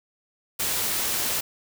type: noise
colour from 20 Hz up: white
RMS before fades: -26 dBFS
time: 0.59-1.41 s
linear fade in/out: 10 ms
effects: none